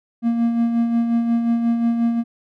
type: tone with tremolo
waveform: triangle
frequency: 233.1 Hz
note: A#3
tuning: in tune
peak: -12 dBFS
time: 0.22-2.24 s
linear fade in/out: 50 ms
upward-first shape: sine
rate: 5.6 Hz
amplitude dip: 45%
effects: none